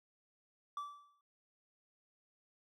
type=tone with exponential decay; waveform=triangle; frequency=1160 Hz; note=D6; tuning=22 cents flat; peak=-35 dBFS; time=0.77-1.21 s; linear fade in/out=2 ms; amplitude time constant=94 ms; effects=none